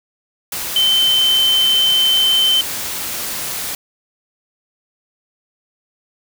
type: tone in noise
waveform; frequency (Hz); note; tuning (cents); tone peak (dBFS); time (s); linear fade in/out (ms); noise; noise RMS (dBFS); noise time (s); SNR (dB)
sine; 3082; G7; -30; -11; 0.76-2.61; 2; white; -24; 0.52-3.75; +10
effects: none